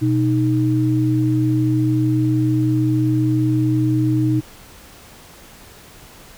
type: tone pair together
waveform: sine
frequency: 123.46 / 311.1 Hz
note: B2 / D#4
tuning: 0 / 0 cents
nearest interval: octave + major third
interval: 1600 cents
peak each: -17 dBFS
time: 0.01-4.41 s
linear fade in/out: 20 ms
effects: pink hiss -43 dBFS RMS until 6.37 s